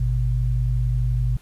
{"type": "tone pair together", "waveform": "sine", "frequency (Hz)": [51.91, 123.47], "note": ["G#1", "B2"], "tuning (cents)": [0, 0], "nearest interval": "octave + minor third", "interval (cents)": 1500, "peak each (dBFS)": -21, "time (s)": [0, 1.37], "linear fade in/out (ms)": 5, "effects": ["pink hiss -54 dBFS RMS until 1.41 s", "resampled to 32000 Hz"]}